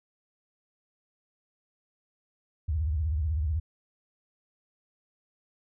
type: tone with vibrato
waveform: sine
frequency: 76.8 Hz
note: D#2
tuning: 22 cents flat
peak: -25 dBFS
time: 2.68-3.6 s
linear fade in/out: 10 ms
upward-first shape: sine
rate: 16 Hz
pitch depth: 210 cents each way
effects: none